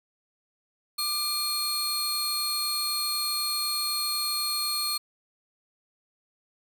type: tone pair together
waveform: sawtooth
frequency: 1195 / 4283 Hz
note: D6 / C8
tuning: +30 / +40 cents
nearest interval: octave + minor seventh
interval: 2210 cents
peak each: -31 / -24 dBFS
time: 0.98-4.98 s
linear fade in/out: 10 ms
effects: none